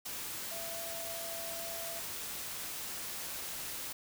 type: tone in noise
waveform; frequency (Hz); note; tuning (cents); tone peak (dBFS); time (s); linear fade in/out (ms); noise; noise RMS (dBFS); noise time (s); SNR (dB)
sine; 669; E5; +25; -44; 0.51-2; 10; white; -41; 0.05-3.93; -6
effects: none